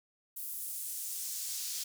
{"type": "noise with high-pass filter sweep", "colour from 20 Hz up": "pink", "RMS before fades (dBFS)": -39, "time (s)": [0.36, 1.84], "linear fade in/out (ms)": 10, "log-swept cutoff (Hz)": [12000, 4900], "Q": 1.1, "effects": []}